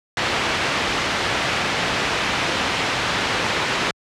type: low-pass noise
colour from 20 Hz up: white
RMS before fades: -22 dBFS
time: 0.17-3.91 s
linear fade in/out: 2 ms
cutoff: 2800 Hz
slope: 12 dB/octave
effects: high-pass 60 Hz 12 dB/octave + low-pass 8000 Hz 12 dB/octave